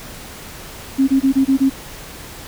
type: tone bursts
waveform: sine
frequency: 268.8 Hz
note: C4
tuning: 47 cents sharp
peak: -10 dBFS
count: 6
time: 0.98-1.7 s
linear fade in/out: 20 ms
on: 100 ms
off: 24 ms
effects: pink hiss -35 dBFS RMS until 2.47 s